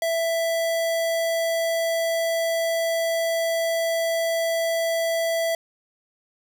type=tone; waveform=square; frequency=662 Hz; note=E5; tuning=7 cents sharp; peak=-22 dBFS; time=0.02-5.55 s; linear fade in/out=2 ms; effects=none